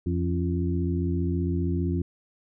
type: harmonic tone with a mistuned harmonic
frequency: 86.5 Hz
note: F2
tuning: 16 cents flat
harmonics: 1 / 2 / 3 / 4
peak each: -26 / -29 / -31 / -32 dBFS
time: 0.06-2.02 s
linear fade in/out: 5 ms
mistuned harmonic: 3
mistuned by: +74 cents
effects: none